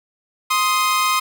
sawtooth tone pair together, 1046.5 / 1250.3 Hz, C6 / D#6, 0 / +8 cents, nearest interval minor third, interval 308 cents, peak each -15 dBFS, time 0.5-1.2 s, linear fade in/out 10 ms, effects none

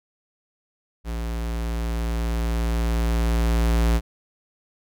square tone with level ramp, 57.3 Hz, A#1, 29 cents flat, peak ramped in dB -27 to -17 dBFS, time 1.04-4.01 s, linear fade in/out 50 ms, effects none

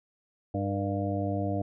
harmonic tone with a mistuned harmonic, 99.7 Hz, G2, 30 cents sharp, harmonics 1 / 2 / 3 / 5 / 6 / 7, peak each -31 / -35 / -33 / -38 / -36 / -36 dBFS, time 0.54-1.62 s, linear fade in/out 5 ms, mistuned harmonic 5, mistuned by -67 cents, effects none

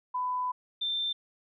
sine tone pair in turn, 1000 / 3571 Hz, B5 / A7, +21 / +25 cents, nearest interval octave + minor seventh, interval 2204 cents, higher second, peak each -28 dBFS, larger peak neither, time 0.14-0.52 / 0.81-1.13 s, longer first, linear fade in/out 10 ms, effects none

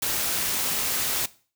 white noise with amplitude modulation, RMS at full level -24 dBFS, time 0.02-1.26 s, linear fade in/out 5 ms, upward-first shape sine, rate 228 Hz, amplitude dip 45%, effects noise-tail reverb RT60 0.4 s tail -19 dB re dry

